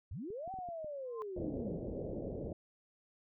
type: linear two-way sweep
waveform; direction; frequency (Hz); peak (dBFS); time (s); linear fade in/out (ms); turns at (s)
sine; up then down; 59.2 to 778 to 152.9; -40; 0.11-1.78; 5; 0.52
type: clicks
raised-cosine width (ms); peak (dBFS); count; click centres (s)
3; -40; 6; 0.304 / 0.477 / 0.54 / 0.588 / 0.688 / 0.845
type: tone with exponential growth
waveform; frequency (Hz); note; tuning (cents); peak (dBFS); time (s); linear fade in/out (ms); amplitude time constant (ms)
sine; 1046.5; C6; 0; -38; 1.05-1.22; 0; 36
type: low-pass noise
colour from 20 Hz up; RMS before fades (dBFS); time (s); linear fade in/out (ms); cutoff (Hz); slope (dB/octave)
white; -41; 1.36-2.53; 5; 580; 48
effects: none